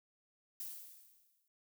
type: noise with exponential decay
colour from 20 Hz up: violet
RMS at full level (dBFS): -42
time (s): 0.6-1.48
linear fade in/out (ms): 1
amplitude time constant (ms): 190
effects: none